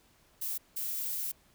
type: noise bursts at uneven times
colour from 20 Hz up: violet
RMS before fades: -35 dBFS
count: 2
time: 0.41-0.58 / 0.76-1.32 s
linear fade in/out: 10 ms
effects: pink hiss -65 dBFS RMS until 1.54 s